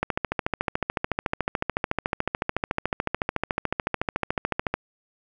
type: click train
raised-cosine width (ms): 0.5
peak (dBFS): -8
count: 66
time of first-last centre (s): 0.03-4.74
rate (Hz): 13.8
effects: none